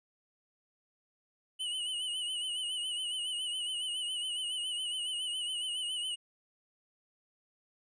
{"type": "tone with vibrato", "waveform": "square", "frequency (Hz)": 2960, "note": "F#7", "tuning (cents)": 0, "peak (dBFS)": -34, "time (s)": [1.59, 6.16], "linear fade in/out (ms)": 20, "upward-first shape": "sine", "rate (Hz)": 7.2, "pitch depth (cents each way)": 64, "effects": ["resampled to 22050 Hz"]}